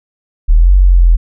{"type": "exponential two-way sweep", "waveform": "sine", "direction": "up then down", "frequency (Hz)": [36.71, 47.46, 41.2], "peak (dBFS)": -3, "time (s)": [0.48, 1.17], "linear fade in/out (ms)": 20, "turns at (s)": 0.73, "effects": []}